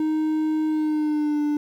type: tone with pitch glide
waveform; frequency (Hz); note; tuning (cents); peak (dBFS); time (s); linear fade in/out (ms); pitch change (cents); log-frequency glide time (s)
triangle; 311.1 to 295.9; D#4 to D4; 0 to +13; -18; 0-1.57; 2; -87; 0.68-1.42
effects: 9-bit